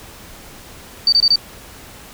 sine tone bursts, 4604 Hz, D8, 35 cents flat, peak -9 dBFS, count 4, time 1.07-1.358 s, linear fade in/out 2 ms, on 54 ms, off 24 ms, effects pink hiss -39 dBFS RMS until 2.13 s

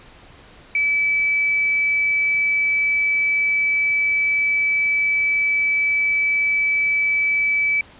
sine tone, 2301 Hz, D7, 36 cents flat, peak -16 dBFS, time 0.75-7.81 s, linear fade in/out 2 ms, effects pink hiss -46 dBFS RMS until 7.99 s + resampled to 8000 Hz

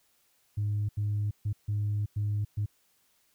sine tone bursts at uneven times, 103.83 Hz, G#2, in tune, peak -25 dBFS, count 6, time 0.57-0.89 / 0.97-1.31 / 1.45-1.53 / 1.68-2.06 / 2.16-2.45 / 2.57-2.66 s, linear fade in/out 10 ms, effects tanh soft clip ceiling -24 dBFS + white hiss -69 dBFS RMS until 3.34 s

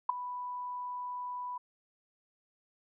sine tone with ADSR envelope, 989 Hz, B5, 2 cents sharp, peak -20 dBFS, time 0.09-1.58 s, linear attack 6 ms, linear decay 7 ms, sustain -16 dB, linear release 8 ms, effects none

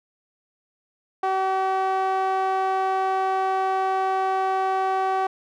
sawtooth tone with band-pass filter, 381.1 Hz, G4, 49 cents flat, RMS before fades -23 dBFS, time 1.23-5.27 s, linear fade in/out 5 ms, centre 860 Hz, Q 2.5, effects none

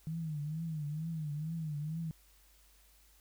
sine tone with vibrato, 155.56 Hz, D#3, in tune, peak -35 dBFS, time 0.07-2.11 s, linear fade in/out 0 ms, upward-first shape triangle, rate 2.2 Hz, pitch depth 130 cents each way, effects added 50 Hz sine -64 dBFS peak until 3.2 s + white hiss -66 dBFS RMS until 3.2 s

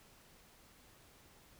silence, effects pink hiss -63 dBFS RMS until 1.59 s

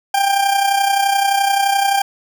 40% pulse tone with amplitude modulation, 793 Hz, G5, 20 cents sharp, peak -10 dBFS, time 0.14-2.02 s, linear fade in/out 5 ms, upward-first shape sine, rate 31.6 Hz, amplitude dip 55%, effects none

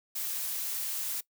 blue noise, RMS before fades -34 dBFS, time 0.15-1.21 s, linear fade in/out 10 ms, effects noise-tail reverb RT60 0.1 s tail -20 dB re dry

